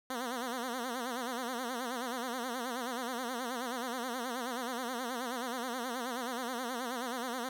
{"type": "tone with vibrato", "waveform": "10% pulse", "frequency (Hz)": 246.6, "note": "B3", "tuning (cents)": -2, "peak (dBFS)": -27, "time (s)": [0.1, 7.49], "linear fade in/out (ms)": 2, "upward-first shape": "sine", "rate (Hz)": 9.4, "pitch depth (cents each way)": 120, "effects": []}